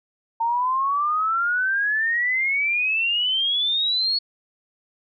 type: exponential sweep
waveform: sine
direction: up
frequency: 907 to 4397 Hz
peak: -19 dBFS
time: 0.4-4.19 s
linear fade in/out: 10 ms
effects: none